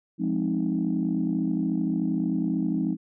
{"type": "chord", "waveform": "sine", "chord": "F minor seventh", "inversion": "none", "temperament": "equal", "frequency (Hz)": [174.61, 207.7, 261.6, 311.1], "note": ["F3", "Ab3", "C4", "Eb4"], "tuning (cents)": [0, 0, 0, 0], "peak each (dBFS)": -28, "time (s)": [0.18, 2.97], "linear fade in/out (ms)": 50, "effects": ["tanh soft clip ceiling -15 dBFS"]}